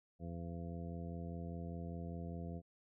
harmonic tone, 85 Hz, F2, 46 cents flat, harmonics 1 / 2 / 3 / 4 / 5 / 6 / 8, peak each -46 / -45 / -52 / -56 / -56 / -55 / -55 dBFS, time 0.19-2.62 s, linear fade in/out 50 ms, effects none

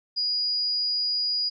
sine tone, 4893 Hz, D#8, 30 cents flat, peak -23 dBFS, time 0.16-1.5 s, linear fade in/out 20 ms, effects none

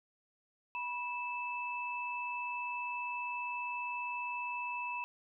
sine tone pair together, 975 / 2630 Hz, B5 / E7, -23 / -5 cents, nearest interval octave + perfect fourth, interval 1718 cents, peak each -38 / -39 dBFS, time 0.75-5.04 s, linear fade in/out 0 ms, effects none

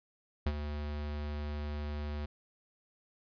square tone with ADSR envelope, 74 Hz, D2, 14 cents sharp, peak -27 dBFS, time 0.46-2.26 s, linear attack 5 ms, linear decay 52 ms, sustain -9 dB, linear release 8 ms, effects resampled to 11025 Hz

